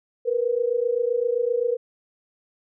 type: tone pair together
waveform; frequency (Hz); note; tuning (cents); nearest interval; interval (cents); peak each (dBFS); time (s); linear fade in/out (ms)
sine; 466.2 / 493.9; A#4 / B4; 0 / 0; minor second; 100; -23; 0.25-1.77; 20
effects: none